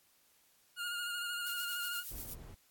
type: tone with vibrato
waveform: 25% pulse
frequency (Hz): 1421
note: F6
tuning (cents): +30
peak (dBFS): -33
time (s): 0.76-2.04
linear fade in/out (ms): 50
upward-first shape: sine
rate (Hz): 13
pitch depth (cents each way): 30
type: noise with tremolo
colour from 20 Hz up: violet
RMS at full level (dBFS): -41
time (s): 1.46-2.34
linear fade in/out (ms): 5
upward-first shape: triangle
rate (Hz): 8.4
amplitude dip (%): 60
type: noise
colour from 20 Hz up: brown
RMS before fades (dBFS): -49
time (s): 2.11-2.55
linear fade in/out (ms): 10
effects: white hiss -69 dBFS RMS until 2.7 s + AAC 64 kbps